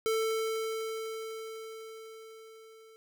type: tone with level ramp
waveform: square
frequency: 444 Hz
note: A4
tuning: 16 cents sharp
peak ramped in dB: -27 to -54 dBFS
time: 0.06-2.96 s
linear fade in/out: 0 ms
effects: none